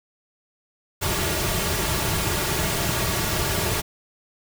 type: noise with comb filter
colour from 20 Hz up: pink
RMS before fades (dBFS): -24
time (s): 1.01-3.82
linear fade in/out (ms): 20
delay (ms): 3.9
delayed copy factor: -0.6
effects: none